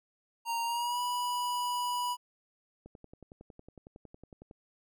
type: tone with pitch glide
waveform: square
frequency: 929 to 979.7 Hz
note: A#5 to B5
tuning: -6 to -14 cents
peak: -31 dBFS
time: 0.45-2.17 s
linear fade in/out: 50 ms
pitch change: +92 cents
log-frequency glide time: 0.64-1 s
type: click train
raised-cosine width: 2 ms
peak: -36 dBFS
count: 19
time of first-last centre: 2.86-4.511 s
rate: 10.9 Hz
effects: none